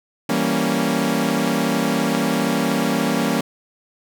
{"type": "chord", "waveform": "sawtooth", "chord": "E diminished seventh", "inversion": "none", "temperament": "equal", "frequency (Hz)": [164.81, 196, 233.1, 277.2], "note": ["E3", "G3", "Bb3", "Db4"], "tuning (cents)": [0, 0, 0, 0], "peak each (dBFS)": [-22, -20, -18, -19], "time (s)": [0.29, 3.41], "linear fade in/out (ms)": 5, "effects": []}